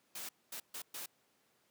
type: noise bursts at uneven times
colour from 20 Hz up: white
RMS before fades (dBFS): -44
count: 4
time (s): 0.15-0.29 / 0.52-0.6 / 0.74-0.82 / 0.94-1.06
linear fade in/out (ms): 5
effects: pink hiss -73 dBFS RMS until 1.7 s + high-pass 200 Hz 12 dB/octave